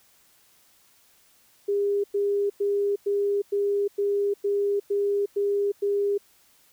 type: tone bursts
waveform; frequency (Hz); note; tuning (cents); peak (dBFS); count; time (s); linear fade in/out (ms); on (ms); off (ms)
sine; 404.1; G#4; -47; -21; 10; 1.68-6.18; 10; 360; 100
effects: white hiss -60 dBFS RMS until 6.72 s